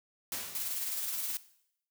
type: noise with exponential decay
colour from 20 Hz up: white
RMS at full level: -35 dBFS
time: 0.32-1.11 s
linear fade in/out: 1 ms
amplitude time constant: 170 ms
type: noise with tremolo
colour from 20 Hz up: blue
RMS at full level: -34 dBFS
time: 0.55-1.37 s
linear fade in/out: 0 ms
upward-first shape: sine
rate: 19 Hz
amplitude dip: 35%
effects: noise-tail reverb RT60 0.7 s tail -17 dB re dry